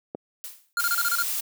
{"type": "click", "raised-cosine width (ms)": 2, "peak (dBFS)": -15, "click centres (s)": 0.149}
{"type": "noise with exponential decay", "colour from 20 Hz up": "blue", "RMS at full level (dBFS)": -34, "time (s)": [0.44, 0.73], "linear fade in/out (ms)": 0, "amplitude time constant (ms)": 61}
{"type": "tone bursts", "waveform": "square", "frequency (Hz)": 1405, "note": "F6", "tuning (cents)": 10, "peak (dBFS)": -23, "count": 7, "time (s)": [0.77, 1.224], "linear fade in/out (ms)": 2, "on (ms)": 40, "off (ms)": 29}
{"type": "noise", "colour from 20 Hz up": "blue", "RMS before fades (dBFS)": -28, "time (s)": [0.79, 1.41], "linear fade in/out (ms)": 10}
{"effects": ["high-pass 300 Hz 12 dB/octave"]}